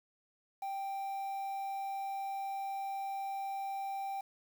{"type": "tone with quantisation", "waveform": "triangle", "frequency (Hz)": 784, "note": "G5", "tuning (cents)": 0, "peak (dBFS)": -34, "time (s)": [0.62, 4.21], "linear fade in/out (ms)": 5, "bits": 9, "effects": []}